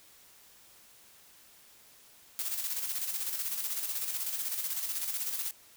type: noise with tremolo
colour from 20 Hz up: blue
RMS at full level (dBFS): -33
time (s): 2.39-5.51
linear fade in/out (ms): 0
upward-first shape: square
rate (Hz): 16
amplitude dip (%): 45
effects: white hiss -58 dBFS RMS until 5.76 s